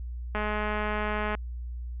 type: click train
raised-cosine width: 0.5 ms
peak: -16 dBFS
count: 212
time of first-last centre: 0.35-1.35 s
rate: 211 Hz
effects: added 60 Hz sine -33 dBFS peak until 2 s + resampled to 8000 Hz